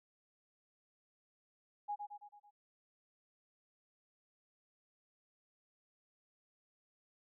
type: tone with echo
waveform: sine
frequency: 826 Hz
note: G#5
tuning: 10 cents flat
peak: -36 dBFS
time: 1.88-1.96 s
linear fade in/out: 20 ms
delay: 110 ms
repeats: 5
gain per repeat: -5 dB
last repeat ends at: 2.51 s
effects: none